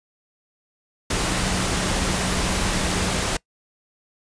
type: tone in noise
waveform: sine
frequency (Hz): 185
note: F#3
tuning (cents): 0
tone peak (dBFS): -29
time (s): 1.28-3.21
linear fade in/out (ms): 5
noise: pink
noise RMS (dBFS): -23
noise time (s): 1.1-3.37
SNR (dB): -9
effects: noise-tail reverb RT60 0.1 s tail -23 dB re dry + resampled to 22050 Hz